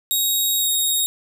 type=tone with pitch glide; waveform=10% pulse; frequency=3780 to 3752 Hz; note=A#7 to A#7; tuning=+23 to +11 cents; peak=-11 dBFS; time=0.11-1.06 s; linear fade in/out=0 ms; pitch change=-12 cents; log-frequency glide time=0.58-0.69 s; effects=none